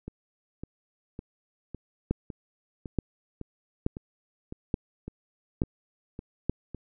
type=two click trains; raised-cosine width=3 ms; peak=-12 / -24 dBFS; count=6 / 13; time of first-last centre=2.11-6.496 / 0.08-6.747 s; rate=1.14 / 1.8 Hz; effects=none